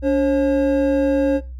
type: tone pair together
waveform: triangle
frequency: 286.1 / 539.1 Hz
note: D4 / C#5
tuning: -45 / -48 cents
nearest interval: major seventh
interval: 1097 cents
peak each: -15 dBFS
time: 0.02-1.41 s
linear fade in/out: 50 ms
effects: noise-tail reverb RT60 0.3 s tail -21 dB re dry + added 63 Hz sine -30 dBFS peak until 1.59 s